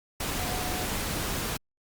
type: tone in noise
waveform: sine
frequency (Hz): 730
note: F#5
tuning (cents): -24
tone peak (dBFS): -37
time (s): 0.39-0.85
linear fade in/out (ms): 5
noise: pink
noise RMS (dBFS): -31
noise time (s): 0.2-1.57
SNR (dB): -9
effects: Opus 48 kbps